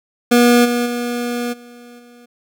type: tone with level steps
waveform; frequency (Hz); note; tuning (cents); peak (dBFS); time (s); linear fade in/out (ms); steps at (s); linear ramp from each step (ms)
25% pulse; 241; B3; -42; -5 / -12 / -16 / -34 / -38; 0.31-2.26; 10; 0.64 / 0.85 / 1.52 / 1.98; 20
effects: none